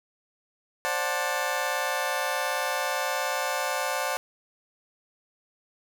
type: chord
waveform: 20% pulse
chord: D dominant seventh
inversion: third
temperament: just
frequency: 528.6 / 587.3 / 734.2 / 881 Hz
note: C5 / D5 / F#5 / A5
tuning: +18 / 0 / -14 / +2 cents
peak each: -27 dBFS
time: 0.85-4.17 s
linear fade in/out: 0 ms
effects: none